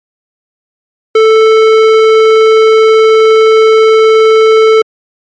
sine tone with tanh clipping, 440.5 Hz, A4, 2 cents sharp, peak -4 dBFS, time 1.15-4.82 s, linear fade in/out 5 ms, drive 16 dB, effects MP3 48 kbps

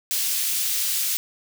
white high-pass noise, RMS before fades -24 dBFS, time 0.11-1.17 s, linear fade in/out 0 ms, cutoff 2800 Hz, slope 12 dB/octave, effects none

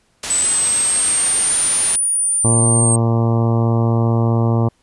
white low-pass noise, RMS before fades -26 dBFS, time 0.23-1.96 s, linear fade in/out 5 ms, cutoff 9700 Hz, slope 24 dB/octave
sine exponential two-way sweep, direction up then down, 7970 to 9540 to 8520 Hz, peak -14 dBFS, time 0.3-2.96 s, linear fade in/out 5 ms, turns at 2.11 s
harmonic tone, 115.4 Hz, A#2, 17 cents flat, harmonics 1 / 2 / 3 / 4 / 5 / 6 / 7 / 8 / 9 / 10, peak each -14 / -20 / -24 / -26 / -28 / -30 / -31 / -32 / -33 / -34 dBFS, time 2.44-4.69 s, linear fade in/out 10 ms
effects pink hiss -60 dBFS RMS until 4.82 s + resampled to 24000 Hz

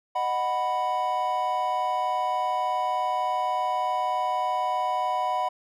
triangle chord, B major, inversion first, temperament just, 617.4 / 740.8 / 987.8 Hz, D#5 / F#5 / B5, -14 / +2 / 0 cents, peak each -31 / -25 / -25 dBFS, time 0.15-5.49 s, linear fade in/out 10 ms, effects none

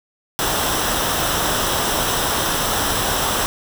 pink noise with comb filter, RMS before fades -20 dBFS, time 0.39-3.46 s, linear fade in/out 0 ms, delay 0.44 ms, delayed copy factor -0.55, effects none

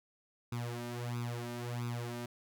sawtooth tone with flanger, 120 Hz, B2, 49 cents flat, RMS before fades -39 dBFS, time 0.52-2.26 s, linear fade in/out 5 ms, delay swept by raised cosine 0.8 to 3.3 ms, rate 1.5 Hz, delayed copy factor +0.85, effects none

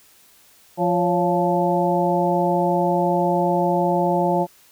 harmonic tone with a mistuned harmonic, 174.61 Hz, F3, in tune, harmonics 1 / 2 / 3 / 4 / 5, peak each -23 / -23 / -23 / -23 / -23 dBFS, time 0.77-4.47 s, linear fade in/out 50 ms, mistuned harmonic 3, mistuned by +90 cents, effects white hiss -53 dBFS RMS until 4.71 s

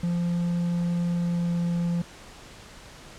triangle tone with pitch glide, 173.1 to 172.1 Hz, F3 to F3, -15 to -25 cents, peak -21 dBFS, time 0.03-2.02 s, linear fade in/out 5 ms, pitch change -10 cents, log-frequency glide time 1.16-1.54 s, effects pink hiss -46 dBFS RMS until 3.18 s + low-pass 8000 Hz 12 dB/octave

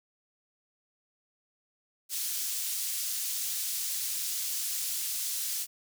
pink high-pass noise, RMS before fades -33 dBFS, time 2.09-5.67 s, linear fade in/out 50 ms, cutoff 5600 Hz, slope 12 dB/octave, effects none

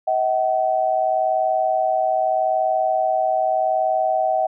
sine tone pair together, 638.2 / 759 Hz, D#5 / F#5, +44 / +44 cents, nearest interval minor third, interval 300 cents, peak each -20 / -19 dBFS, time 0.07-4.47 s, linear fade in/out 10 ms, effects none

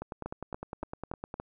two click trains, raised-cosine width 1 ms, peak -23 / -22 dBFS, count 14 / 5, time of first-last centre 0.02-1.341 / 0.26-1.4 s, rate 9.84 / 3.51 Hz, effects none

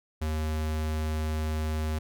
square tone, 77.78 Hz, D#2, in tune, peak -28 dBFS, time 0.21-1.99 s, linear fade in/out 10 ms, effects none

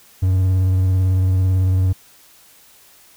triangle tone with vibrato, 93.2 Hz, F#2, 13 cents sharp, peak -11 dBFS, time 0.22-1.93 s, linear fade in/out 10 ms, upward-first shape triangle, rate 18 Hz, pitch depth 32 cents each way, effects white hiss -49 dBFS RMS until 3.16 s

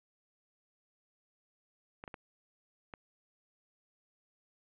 clicks, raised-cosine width 0.5 ms, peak -29 dBFS, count 4, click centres 2.039 / 2.078 / 2.142 / 2.938 s, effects resampled to 8000 Hz + 11-bit

